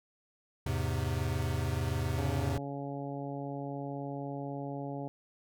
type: chord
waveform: square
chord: E augmented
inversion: none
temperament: equal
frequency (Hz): 82.41 / 103.83 / 130.81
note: E2 / G#2 / B#2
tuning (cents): 0 / 0 / 0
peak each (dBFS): -35 / -36 / -35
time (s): 0.66-2.58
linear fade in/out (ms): 5
type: harmonic tone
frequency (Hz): 140.3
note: C#3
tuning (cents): +21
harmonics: 1 / 2 / 3 / 4 / 5 / 6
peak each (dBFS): -40 / -40 / -45 / -44 / -45 / -47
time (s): 2.18-5.08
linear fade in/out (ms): 0
effects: none